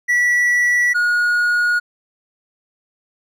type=tone pair in turn; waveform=triangle; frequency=1949 / 1444.6 Hz; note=B6 / F#6; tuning=-23 / -42 cents; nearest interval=perfect fourth; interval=519 cents; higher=first; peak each=-11 / -12 dBFS; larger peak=first; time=0.08-0.94 / 0.94-1.8 s; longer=neither; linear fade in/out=20 ms; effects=none